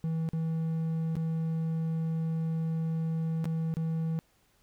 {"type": "tone with dropouts", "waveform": "triangle", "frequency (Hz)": 162, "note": "E3", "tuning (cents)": -30, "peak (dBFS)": -26, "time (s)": [0.04, 4.19], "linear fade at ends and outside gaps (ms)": 0, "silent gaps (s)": [[0.289, 0.333], [1.155, 1.167], [3.443, 3.455], [3.74, 3.769]], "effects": ["pink hiss -68 dBFS RMS until 4.62 s"]}